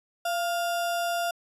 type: tone with sample-and-hold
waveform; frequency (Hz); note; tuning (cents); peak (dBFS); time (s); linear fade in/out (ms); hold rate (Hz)
sine; 688; F5; -26; -25; 0.25-1.31; 5; 2100
effects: resampled to 32000 Hz